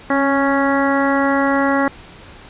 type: harmonic tone with a mistuned harmonic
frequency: 277.2 Hz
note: C#4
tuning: in tune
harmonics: 1 / 2 / 3 / 4 / 5 / 6 / 7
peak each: -17 / -20 / -22 / -23 / -24 / -25 / -25 dBFS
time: 0.1-1.88 s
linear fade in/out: 2 ms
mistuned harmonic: 1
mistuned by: -23 cents
effects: pink hiss -40 dBFS RMS until 2.49 s + resampled to 8000 Hz